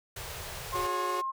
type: band-stop noise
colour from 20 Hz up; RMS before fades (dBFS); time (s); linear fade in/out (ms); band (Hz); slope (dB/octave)
pink; -40; 0.16-0.87; 5; 160 to 390; 48
type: tone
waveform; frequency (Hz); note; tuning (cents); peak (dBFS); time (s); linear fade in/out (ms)
sine; 1065; C6; +30; -30; 0.72-1.32; 20
type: chord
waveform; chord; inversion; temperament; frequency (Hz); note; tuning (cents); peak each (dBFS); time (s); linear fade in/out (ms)
sawtooth; F# suspended second; none; equal with one note detuned; 361.8 / 415.3 / 554.4; F#4 / G#4 / C#5; -39 / 0 / 0; -31 / -35 / -35; 0.74-1.22; 20
effects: none